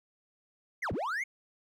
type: linear two-way sweep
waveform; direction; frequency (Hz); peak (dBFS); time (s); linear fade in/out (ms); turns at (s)
triangle; down then up; 2238 to 52.2 to 2238; -29; 0.82-1.24; 10; 0.92
effects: none